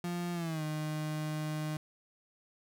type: tone with pitch glide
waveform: 35% pulse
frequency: 174.61 to 153.77 Hz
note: F3 to D#3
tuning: 0 to -20 cents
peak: -32 dBFS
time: 0.04-1.77 s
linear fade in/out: 2 ms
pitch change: -220 cents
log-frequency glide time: 0.33-0.63 s
effects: none